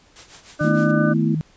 white noise with tremolo, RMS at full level -39 dBFS, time 0.16-0.91 s, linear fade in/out 0 ms, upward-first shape triangle, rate 6.6 Hz, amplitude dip 85%
harmonic tone, 300 Hz, D4, 37 cents sharp, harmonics 1 / 2 / 4 / 5, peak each -24 / -23 / -29 / -25 dBFS, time 0.59-1.14 s, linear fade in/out 20 ms
sine tone with pitch glide, 155.56 to 156.73 Hz, D#3 to D#3, 0 to +13 cents, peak -20 dBFS, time 0.61-1.41 s, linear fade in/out 0 ms, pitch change +13 cents, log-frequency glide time 0.9-1.15 s
sine chord, A suspended second, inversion none, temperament equal, 220 / 246.9 / 329.6 Hz, A3 / B3 / E4, 0 / 0 / 0 cents, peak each -20 / -24 / -24 dBFS, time 0.64-1.35 s, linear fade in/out 5 ms
effects pink hiss -54 dBFS RMS until 1.56 s + resampled to 16000 Hz

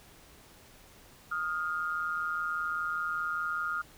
sine tone pair together, 1244.5 / 1409.5 Hz, D#6 / F6, 0 / +16 cents, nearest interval major second, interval 216 cents, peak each -34 / -32 dBFS, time 1.31-3.82 s, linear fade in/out 10 ms, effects pink hiss -56 dBFS RMS until 3.97 s

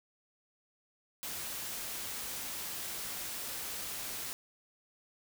white noise, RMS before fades -40 dBFS, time 1.23-4.33 s, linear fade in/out 0 ms, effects none

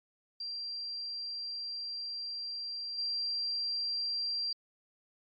sine tone with level steps, 4731 Hz, D8, 12 cents sharp, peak -36 / -31 dBFS, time 0.4-4.53 s, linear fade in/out 5 ms, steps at 2.98 s, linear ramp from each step 5 ms, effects MP3 64 kbps

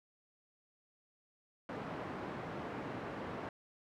pink band-pass noise, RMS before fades -43 dBFS, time 1.69-3.49 s, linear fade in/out 2 ms, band 160 to 1400 Hz, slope 12 dB/octave, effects none

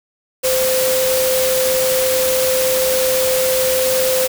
sine tone in noise, 517 Hz, C5, 21 cents flat, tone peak -15 dBFS, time 0.43-4.28 s, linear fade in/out 20 ms, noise white, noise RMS -20 dBFS, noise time 0.43-4.28 s, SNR +2 dB, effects none

